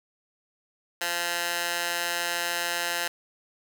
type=tone with high-pass filter; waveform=15% pulse; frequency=173 Hz; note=F3; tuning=16 cents flat; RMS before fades=-29 dBFS; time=1.01-3.08 s; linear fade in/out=5 ms; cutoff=1200 Hz; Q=0.75; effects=none